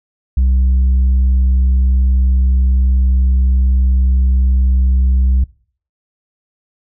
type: tone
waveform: sine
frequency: 64.2 Hz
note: C2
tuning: 32 cents flat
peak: -6 dBFS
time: 0.37-5.44 s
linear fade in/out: 5 ms
effects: noise-tail reverb RT60 0.5 s tail -24 dB re dry + tanh soft clip ceiling -8 dBFS